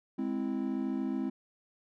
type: chord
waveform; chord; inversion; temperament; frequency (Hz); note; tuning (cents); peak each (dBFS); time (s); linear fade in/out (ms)
triangle; Ab augmented; none; equal; 207.7 / 261.6 / 329.6; Ab3 / C4 / E4; 0 / 0 / 0; -34 / -31 / -35; 0.18-1.3; 10
effects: none

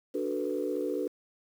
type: chord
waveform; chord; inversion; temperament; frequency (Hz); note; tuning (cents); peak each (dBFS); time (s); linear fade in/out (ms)
sine; B minor seventh; first; equal; 293.7 / 370 / 440 / 493.9; D4 / F#4 / A4 / B4; 0 / 0 / 0 / 0; -34; 0.14-1.08; 10
effects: tanh soft clip ceiling -19 dBFS + 9-bit

